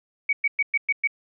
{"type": "tone bursts", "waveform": "sine", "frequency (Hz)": 2256, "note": "C#7", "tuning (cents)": 30, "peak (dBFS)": -18, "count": 6, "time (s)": [0.29, 1.074], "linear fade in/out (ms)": 5, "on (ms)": 39, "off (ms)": 110, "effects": []}